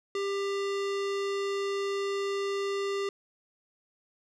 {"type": "tone with low-pass filter", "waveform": "square", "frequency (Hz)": 397.1, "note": "G4", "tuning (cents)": 22, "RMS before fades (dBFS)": -31, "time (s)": [0.15, 3.09], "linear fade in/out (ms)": 2, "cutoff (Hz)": 5300, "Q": 1, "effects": []}